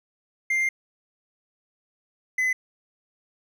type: tone pair in turn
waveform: triangle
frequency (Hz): 2102 / 2023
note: C7 / B6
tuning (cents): +7 / +41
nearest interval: minor second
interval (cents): 66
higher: first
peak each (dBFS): -19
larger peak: neither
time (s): 0.5-0.69 / 2.38-2.53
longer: first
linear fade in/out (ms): 5
effects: none